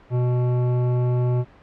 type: tone with hard clipping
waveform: sine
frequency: 123.6 Hz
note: B2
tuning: 2 cents sharp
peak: -20 dBFS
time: 0.1-1.45 s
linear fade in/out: 50 ms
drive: 13 dB
effects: pink hiss -50 dBFS RMS until 1.62 s + low-pass 2000 Hz 12 dB/octave